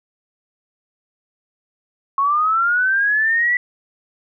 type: linear sweep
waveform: sine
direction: up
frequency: 1087 to 1975.5 Hz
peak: -14 dBFS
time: 2.18-3.57 s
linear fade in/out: 2 ms
effects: none